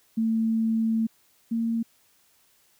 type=tone pair in turn; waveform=sine; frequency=224.1 / 228.9 Hz; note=A3 / A#3; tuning=+32 / -31 cents; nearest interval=unison; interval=37 cents; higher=second; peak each=-21 / -23 dBFS; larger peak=first; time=0.17-1.07 / 1.51-1.83 s; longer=first; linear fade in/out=10 ms; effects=white hiss -63 dBFS RMS until 2.79 s